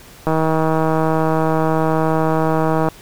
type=click train; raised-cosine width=1 ms; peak=-4 dBFS; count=417; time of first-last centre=0.27-2.886 s; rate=159 Hz; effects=pink hiss -42 dBFS RMS until 3.01 s